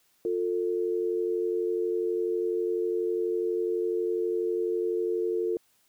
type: tone pair together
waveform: sine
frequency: 354.4 / 446.5 Hz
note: F4 / A4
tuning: +25 / +25 cents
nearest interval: major third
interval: 400 cents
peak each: -28 dBFS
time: 0.25-5.57 s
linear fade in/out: 2 ms
effects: white hiss -67 dBFS RMS until 5.88 s